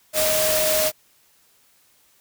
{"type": "tone in noise", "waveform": "sine", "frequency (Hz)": 622.3, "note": "D#5", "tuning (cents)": 0, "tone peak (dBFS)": -21, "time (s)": [0.13, 0.92], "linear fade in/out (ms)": 50, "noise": "white", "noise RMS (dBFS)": -22, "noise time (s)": [0.13, 0.92], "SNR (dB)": -2, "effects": ["white hiss -59 dBFS RMS until 2.2 s"]}